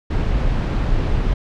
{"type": "noise", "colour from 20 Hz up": "brown", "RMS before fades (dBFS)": -18, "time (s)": [0.1, 1.34], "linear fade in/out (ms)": 10, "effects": ["low-pass 4000 Hz 12 dB/octave"]}